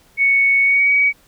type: tone with pitch glide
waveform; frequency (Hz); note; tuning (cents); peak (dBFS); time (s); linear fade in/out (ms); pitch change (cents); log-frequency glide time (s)
sine; 2219 to 2263; C#7 to C#7; +1 to +35; -11; 0.17-1.13; 50; +34; 0.62-0.92
effects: pink hiss -53 dBFS RMS until 1.27 s